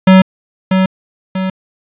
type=tone with echo; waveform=square; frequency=188.2 Hz; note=F#3; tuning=30 cents sharp; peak=-3 dBFS; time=0.07-0.22 s; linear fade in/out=5 ms; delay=640 ms; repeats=2; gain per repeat=-6 dB; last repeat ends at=1.5 s; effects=resampled to 8000 Hz + 7-bit